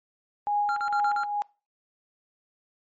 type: tone with tremolo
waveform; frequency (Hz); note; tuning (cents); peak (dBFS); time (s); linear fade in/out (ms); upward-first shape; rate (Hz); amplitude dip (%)
sine; 825; G#5; -12; -21; 0.47-1.42; 0; triangle; 2.2; 65
type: tone bursts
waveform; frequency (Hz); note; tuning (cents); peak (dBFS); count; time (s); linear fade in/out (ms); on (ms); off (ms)
triangle; 1382; F6; -19; -25; 5; 0.69-1.235; 0; 73; 45
effects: noise-tail reverb RT60 0.3 s tail -23 dB re dry + MP3 32 kbps